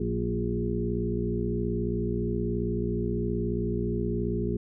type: harmonic tone with a mistuned harmonic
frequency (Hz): 58.8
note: A#1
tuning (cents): +16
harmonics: 1 / 2 / 3 / 4 / 6 / 7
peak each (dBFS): -33 / -33 / -33 / -33 / -33 / -33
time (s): 0-4.57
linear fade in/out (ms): 5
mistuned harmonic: 3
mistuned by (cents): +41
effects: none